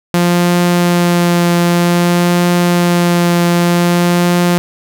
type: tone with vibrato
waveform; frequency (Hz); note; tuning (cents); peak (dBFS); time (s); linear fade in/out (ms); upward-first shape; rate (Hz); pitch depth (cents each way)
sawtooth; 174.3; F3; -3; -5; 0.14-4.58; 0; triangle; 0.53; 14
effects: none